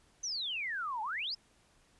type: exponential two-way sweep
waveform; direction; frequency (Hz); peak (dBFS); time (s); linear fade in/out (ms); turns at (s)
sine; down then up; 6272 to 830.6 to 5410; -34; 0.23-1.35; 10; 1.02
effects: pink hiss -67 dBFS RMS until 1.99 s + resampled to 24000 Hz